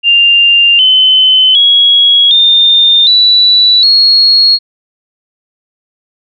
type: tone with pitch steps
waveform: sine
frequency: 2794 / 3047 / 3323 / 3623 / 3951 / 4309 Hz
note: F7 / G7 / G#7 / A7 / B7 / C#8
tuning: 0 / -50 / 0 / +50 / 0 / -50 cents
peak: -3 dBFS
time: 0.03-4.59 s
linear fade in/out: 50 ms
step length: 760 ms
effects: none